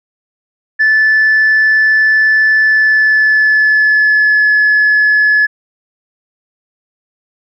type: tone with pitch glide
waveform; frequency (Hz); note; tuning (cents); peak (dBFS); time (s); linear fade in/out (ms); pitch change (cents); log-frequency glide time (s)
sine; 1746 to 1709.1; A6 to G#6; -14 to +49; -5; 0.79-5.47; 20; -37; 2.6-4.52
effects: tanh soft clip ceiling -4 dBFS